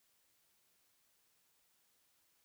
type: silence
effects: white hiss -75 dBFS RMS until 2.44 s